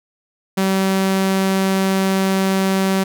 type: tone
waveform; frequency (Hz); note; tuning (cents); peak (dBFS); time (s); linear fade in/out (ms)
sawtooth; 191.8; G3; -37; -11; 0.57-3.04; 10
effects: none